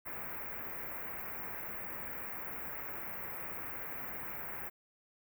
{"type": "band-stop noise", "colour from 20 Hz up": "white", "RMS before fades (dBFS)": -42, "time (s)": [0.05, 4.7], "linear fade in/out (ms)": 20, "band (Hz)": [2300, 15000], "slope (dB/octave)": 48, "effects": []}